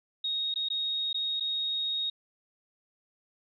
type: tone with dropouts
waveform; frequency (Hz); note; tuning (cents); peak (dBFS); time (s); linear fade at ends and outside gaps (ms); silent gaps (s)
sine; 3746; A#7; +8; -28; 0.24-2.1; 5; 0.541-0.558 / 0.687-0.701 / 1.13-1.143 / 1.399-1.406
effects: none